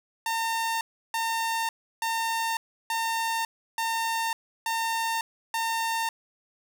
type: tone bursts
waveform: sawtooth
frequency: 909 Hz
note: A#5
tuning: 44 cents flat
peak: -22 dBFS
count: 7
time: 0.26-6.09 s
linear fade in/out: 2 ms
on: 550 ms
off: 330 ms
effects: none